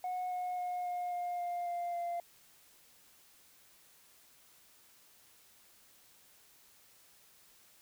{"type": "tone with pitch steps", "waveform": "sine", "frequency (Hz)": [730, 724.5, 719.1, 713.7, 708.4, 703.1, 697.8, 692.6], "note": ["F#5", "F#5", "F#5", "F5", "F5", "F5", "F5", "F5"], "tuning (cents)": [-24, -37, -50, 37, 24, 11, -2, -15], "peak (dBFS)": -32, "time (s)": [0.04, 2.2], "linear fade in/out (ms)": 2, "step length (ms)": 270, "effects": ["tanh soft clip ceiling -33 dBFS", "white hiss -63 dBFS RMS until 7.81 s"]}